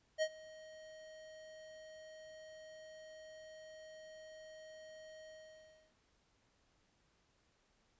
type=tone with ADSR envelope; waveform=square; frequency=627 Hz; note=D#5; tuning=13 cents sharp; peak=-31 dBFS; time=0.18-5.94 s; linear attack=41 ms; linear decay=61 ms; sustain=-22 dB; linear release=660 ms; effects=pink hiss -75 dBFS RMS until 7.99 s + resampled to 16000 Hz